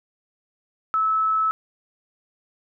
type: tone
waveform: sine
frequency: 1302 Hz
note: E6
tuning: 22 cents flat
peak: -18 dBFS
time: 0.94-1.51 s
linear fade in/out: 0 ms
effects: none